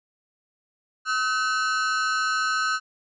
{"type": "ring-modulated tone", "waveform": "45% pulse", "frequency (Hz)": 1400, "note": "F6", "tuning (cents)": 4, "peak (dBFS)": -19, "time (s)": [1.05, 2.8], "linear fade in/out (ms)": 50, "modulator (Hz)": 117, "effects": ["resampled to 16000 Hz"]}